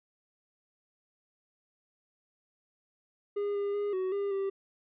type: tone with pitch steps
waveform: triangle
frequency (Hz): 408.1 / 403.9 / 410 / 373.9 / 401.2 / 391.1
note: G#4 / G#4 / G#4 / F#4 / G4 / G4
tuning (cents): -30 / -48 / -22 / +18 / +40 / -4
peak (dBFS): -27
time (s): 3.36-4.5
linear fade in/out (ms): 10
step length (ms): 190
effects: resampled to 8000 Hz